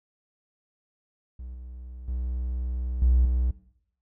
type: tone with level steps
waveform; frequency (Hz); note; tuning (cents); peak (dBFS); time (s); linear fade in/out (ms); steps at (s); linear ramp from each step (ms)
triangle; 62; B1; +7; -34 / -36 / -25 / -14 / -19; 1.39-3.51; 5; 1.54 / 2.08 / 3.02 / 3.25; 2
effects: noise-tail reverb RT60 0.7 s tail -18 dB re dry + tanh soft clip ceiling -12 dBFS